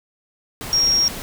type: tone in noise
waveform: sine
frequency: 5588 Hz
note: F8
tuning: in tune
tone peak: -14 dBFS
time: 0.73-1.08 s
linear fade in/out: 0 ms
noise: pink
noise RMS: -31 dBFS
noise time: 0.61-1.22 s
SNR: +14 dB
effects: none